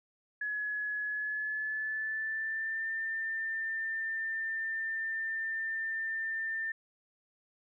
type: tone with pitch glide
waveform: sine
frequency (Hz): 1693 to 1793.7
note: G#6 to A6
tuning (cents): +33 to +33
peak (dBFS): -32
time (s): 0.41-6.72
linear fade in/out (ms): 5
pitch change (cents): +100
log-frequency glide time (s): 1.04-2.86
effects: none